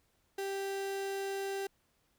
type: tone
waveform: 35% pulse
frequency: 392 Hz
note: G4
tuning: in tune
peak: -33 dBFS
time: 0.38-1.67 s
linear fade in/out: 5 ms
effects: pink hiss -74 dBFS RMS until 2.18 s